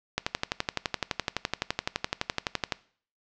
click train, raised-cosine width 0.2 ms, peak -8 dBFS, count 31, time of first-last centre 0.18-2.722 s, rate 11.8 Hz, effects noise-tail reverb RT60 0.5 s tail -20 dB re dry + low-pass 6000 Hz 12 dB/octave

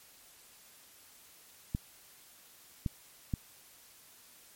clicks, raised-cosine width 5 ms, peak -19 dBFS, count 3, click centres 1.749 / 2.862 / 3.338 s, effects white hiss -58 dBFS RMS until 4.55 s + MP3 64 kbps

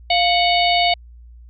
harmonic tone with a mistuned harmonic, 740 Hz, F#5, in tune, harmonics 1 / 3 / 4 / 5 / 6, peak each -16 / -21 / -22 / -23 / -24 dBFS, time 0.1-0.94 s, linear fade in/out 5 ms, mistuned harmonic 1, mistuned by -98 cents, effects added 59 Hz sine -39 dBFS peak until 1.49 s

